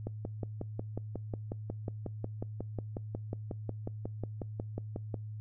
click train, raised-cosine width 2 ms, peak -23 dBFS, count 29, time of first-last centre 0.07-5.142 s, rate 5.52 Hz, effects noise-tail reverb RT60 0.3 s tail -26 dB re dry + added 107 Hz sine -39 dBFS peak until 5.4 s

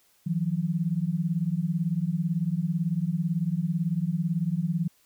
sine beating tone pair, 160 / 178 Hz, D#3 / F3, +49 / +33 cents, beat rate 18 Hz, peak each -27 dBFS, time 0.26-4.88 s, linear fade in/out 10 ms, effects white hiss -64 dBFS RMS until 5.05 s

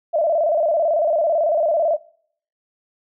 sine tone with vibrato, 636 Hz, D#5, 38 cents sharp, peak -15 dBFS, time 0.13-1.97 s, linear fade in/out 20 ms, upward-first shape square, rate 18 Hz, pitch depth 96 cents each way, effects noise-tail reverb RT60 0.6 s tail -23 dB re dry

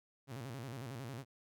sawtooth tone with vibrato, 125.8 Hz, B2, 32 cents sharp, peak -39 dBFS, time 0.27-1.25 s, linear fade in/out 50 ms, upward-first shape square, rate 11 Hz, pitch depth 150 cents each way, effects none

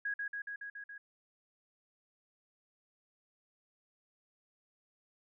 sine tone with echo, 1652 Hz, G#6, 10 cents flat, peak -33 dBFS, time 0.05-0.14 s, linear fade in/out 5 ms, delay 140 ms, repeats 6, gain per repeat -2 dB, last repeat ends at 0.98 s, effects none

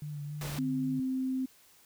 sine tone with vibrato, 147 Hz, D3, 2 cents sharp, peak -36 dBFS, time 0.02-1 s, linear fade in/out 2 ms, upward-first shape sine, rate 3.7 Hz, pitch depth 28 cents each way
pink noise, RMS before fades -41 dBFS, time 0.41-0.59 s, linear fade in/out 2 ms
sine tone, 260.5 Hz, C4, 7 cents flat, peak -29 dBFS, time 0.58-1.46 s, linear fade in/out 10 ms
effects white hiss -61 dBFS RMS until 1.85 s

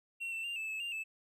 triangle tone with pitch steps, 2728 / 2677 / 2790 / 2627 / 2601 / 2791 / 2622 Hz, F7 / E7 / F7 / E7 / E7 / F7 / E7, -41 / +26 / -2 / -7 / -24 / -2 / -10 cents, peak -35 dBFS, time 0.2-1.04 s, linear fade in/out 20 ms, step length 120 ms, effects none

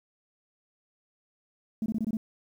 sine tone bursts, 220 Hz, A3, in tune, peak -25 dBFS, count 6, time 1.82-2.17 s, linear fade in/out 2 ms, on 40 ms, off 22 ms, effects tanh soft clip ceiling -22 dBFS + 10-bit

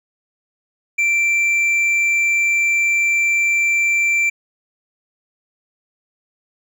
triangle tone with hard clipping, 2349 Hz, D7, in tune, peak -15 dBFS, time 0.98-4.3 s, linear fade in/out 10 ms, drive 7 dB, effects none

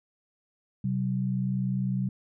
sine tone pair together, 129.4 / 189.37 Hz, C3 / F#3, -19 / +40 cents, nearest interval perfect fifth, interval 659 cents, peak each -28 dBFS, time 0.84-2.09 s, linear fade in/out 5 ms, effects none

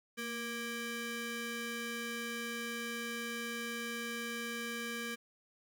20% pulse ring-modulated tone, 704 Hz, F5, 14 cents sharp, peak -30 dBFS, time 0.17-5.16 s, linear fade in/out 20 ms, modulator 934 Hz, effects none

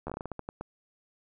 slowing click train, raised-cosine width 1 ms, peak -22 dBFS, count 12, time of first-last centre 0.07-0.61 s, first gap 12 ms, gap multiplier 1.26, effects none

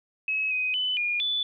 sine tone with pitch steps, 2567 / 2510 / 3010 / 2428 / 3477 Hz, E7 / D#7 / F#7 / D#7 / A7, -47 / +15 / +29 / -43 / -21 cents, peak -24 dBFS, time 0.28-1.43 s, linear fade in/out 2 ms, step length 230 ms, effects none

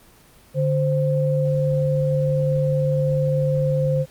sine tone pair together, 146.48 / 522 Hz, D3 / C5, -4 / -4 cents, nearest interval octave + minor seventh, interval 2200 cents, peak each -19 / -21 dBFS, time 0.54-4.06 s, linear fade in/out 50 ms, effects pink hiss -51 dBFS RMS until 4.1 s + Opus 24 kbps

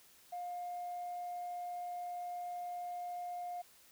sine tone, 709 Hz, F5, 26 cents sharp, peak -38 dBFS, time 0.32-3.62 s, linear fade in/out 10 ms, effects tanh soft clip ceiling -36 dBFS + white hiss -63 dBFS RMS until 3.91 s

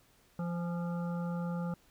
harmonic tone with a mistuned harmonic, 173.1 Hz, F3, 15 cents flat, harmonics 1 / 3 / 5 / 7 / 8, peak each -33 / -43 / -47 / -50 / -51 dBFS, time 0.39-1.74 s, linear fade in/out 2 ms, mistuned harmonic 5, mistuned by -42 cents, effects pink hiss -66 dBFS RMS until 1.9 s

